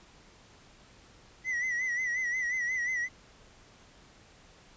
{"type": "tone with vibrato", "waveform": "triangle", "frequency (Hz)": 1975.5, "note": "B6", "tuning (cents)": 0, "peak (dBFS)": -27, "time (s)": [1.44, 3.09], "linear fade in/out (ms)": 50, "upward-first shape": "sine", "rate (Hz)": 5.6, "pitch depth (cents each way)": 73, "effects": ["pink hiss -57 dBFS RMS until 4.76 s", "resampled to 16000 Hz"]}